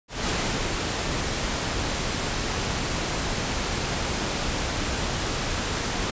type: noise with ADSR envelope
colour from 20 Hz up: pink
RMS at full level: -25 dBFS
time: 0.08-6.11 s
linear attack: 190 ms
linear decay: 410 ms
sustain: -2 dB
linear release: 12 ms
effects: resampled to 16000 Hz